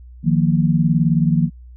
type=chord; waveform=sine; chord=Eb suspended second; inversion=none; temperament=equal; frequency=155.56 / 174.61 / 233.1 Hz; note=Eb3 / F3 / Bb3; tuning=0 / 0 / 0 cents; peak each=-16 / -17 / -20 dBFS; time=0.23-1.5 s; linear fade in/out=50 ms; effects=added 61 Hz sine -37 dBFS peak until 1.76 s